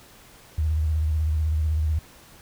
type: tone with vibrato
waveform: sine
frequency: 77.78 Hz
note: D#2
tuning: in tune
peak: -20 dBFS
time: 0.58-1.99 s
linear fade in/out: 5 ms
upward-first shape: square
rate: 16 Hz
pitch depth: 52 cents each way
effects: pink hiss -50 dBFS RMS until 2.41 s